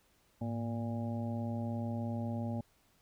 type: harmonic tone with a mistuned harmonic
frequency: 116.9 Hz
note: A#2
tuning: 5 cents sharp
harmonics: 1 / 2 / 3 / 4 / 5 / 6 / 7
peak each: -37 / -37 / -51 / -55 / -45 / -54 / -48 dBFS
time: 0.41-2.61 s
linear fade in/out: 5 ms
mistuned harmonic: 1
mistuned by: -130 cents
effects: pink hiss -70 dBFS RMS until 3.01 s